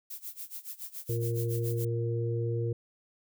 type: noise with tremolo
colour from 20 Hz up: violet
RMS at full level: -39 dBFS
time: 0.1-1.85 s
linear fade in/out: 5 ms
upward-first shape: sine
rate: 7.1 Hz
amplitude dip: 90%
type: harmonic tone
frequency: 116.54 Hz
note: A#2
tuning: in tune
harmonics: 1 / 3 / 4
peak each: -29 / -37 / -35 dBFS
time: 1.09-2.73 s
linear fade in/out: 5 ms
effects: none